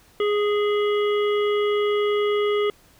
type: harmonic tone with a mistuned harmonic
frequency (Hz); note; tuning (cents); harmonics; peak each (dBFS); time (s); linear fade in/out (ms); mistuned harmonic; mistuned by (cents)
415.3; G#4; 0; 1 / 3 / 5 / 7 / 8; -19 / -29 / -33 / -36 / -37; 0.2-2.7; 2; 5; -19
effects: pink hiss -55 dBFS RMS until 2.99 s